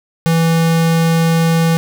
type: tone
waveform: square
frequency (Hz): 164.81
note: E3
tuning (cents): 0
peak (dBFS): -11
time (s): 0.26-1.77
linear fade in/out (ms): 0
effects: none